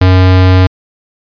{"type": "tone", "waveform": "square", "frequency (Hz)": 92.6, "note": "F#2", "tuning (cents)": 2, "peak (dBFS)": -4, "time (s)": [0.01, 0.67], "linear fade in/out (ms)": 5, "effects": ["resampled to 11025 Hz"]}